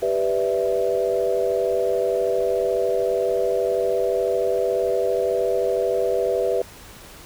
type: chord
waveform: sine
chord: E minor seventh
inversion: first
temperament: equal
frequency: 392 / 493.9 / 587.3 / 659.3 Hz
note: G4 / B4 / D5 / E5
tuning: 0 / 0 / 0 / 0 cents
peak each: -24 / -22 / -28 / -25 dBFS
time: 0.02-6.62 s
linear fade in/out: 5 ms
effects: pink hiss -43 dBFS RMS until 7.25 s